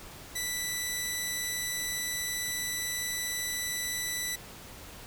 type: tone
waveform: 10% pulse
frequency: 1975.5 Hz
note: B6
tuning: in tune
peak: -22 dBFS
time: 0.35-4.36 s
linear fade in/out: 10 ms
effects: pink hiss -47 dBFS RMS until 5.06 s